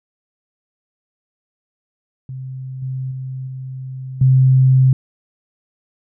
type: tone with level steps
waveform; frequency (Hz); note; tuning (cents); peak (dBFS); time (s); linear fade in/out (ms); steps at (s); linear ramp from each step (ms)
sine; 130.81; C3; 0; -26 / -21 / -24 / -26 / -8; 2.29-4.93; 2; 2.82 / 3.11 / 3.47 / 4.21; 5
effects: none